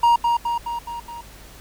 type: tone with echo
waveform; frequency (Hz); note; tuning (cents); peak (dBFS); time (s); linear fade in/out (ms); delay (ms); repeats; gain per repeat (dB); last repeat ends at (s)
triangle; 942; A#5; +18; -10; 0.03-0.16; 5; 210; 5; -4; 1.21
effects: added 50 Hz sine -45 dBFS peak until 1.6 s + pink hiss -45 dBFS RMS until 1.6 s